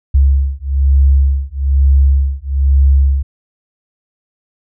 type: beating tone pair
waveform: sine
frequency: 68 / 69.1 Hz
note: C#2 / C#2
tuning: -33 / -5 cents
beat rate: 1.1 Hz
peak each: -11 / -11 dBFS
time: 0.14-3.23 s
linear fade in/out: 10 ms
effects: none